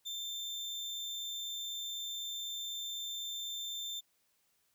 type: tone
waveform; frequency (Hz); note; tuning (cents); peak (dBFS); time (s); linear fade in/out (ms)
35% pulse; 3572; A7; +25; -36; 0.05-4.01; 20
effects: white hiss -75 dBFS RMS until 4.74 s